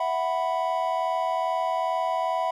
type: chord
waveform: triangle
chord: E suspended second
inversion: none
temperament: just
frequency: 659.3 / 741.7 / 988.9 Hz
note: E5 / F#5 / B5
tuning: 0 / +4 / +2 cents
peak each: -26 dBFS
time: 0-2.51 s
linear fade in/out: 5 ms
effects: none